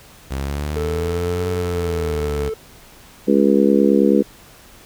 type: linear two-way sweep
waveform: sawtooth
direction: up then down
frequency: 66 to 92.5 to 69.5 Hz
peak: -18 dBFS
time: 0.3-2.5 s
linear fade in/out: 20 ms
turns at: 1.49 s
type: tone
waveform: triangle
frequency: 440 Hz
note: A4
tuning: in tune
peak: -20 dBFS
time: 0.76-2.54 s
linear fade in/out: 5 ms
type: harmonic tone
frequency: 69.4 Hz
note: C#2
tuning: 3 cents sharp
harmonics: 3 / 4 / 5 / 6 / 7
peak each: -16 / -17 / -18 / -19 / -19 dBFS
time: 3.27-4.23 s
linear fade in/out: 20 ms
effects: pink hiss -45 dBFS RMS until 4.85 s